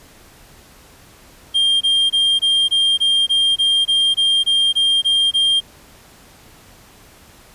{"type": "tone bursts", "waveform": "triangle", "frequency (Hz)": 3200, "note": "G7", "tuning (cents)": 35, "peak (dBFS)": -11, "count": 14, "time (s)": [1.54, 5.606], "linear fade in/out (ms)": 20, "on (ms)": 270, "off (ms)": 22, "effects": ["pink hiss -46 dBFS RMS until 7.54 s", "resampled to 32000 Hz"]}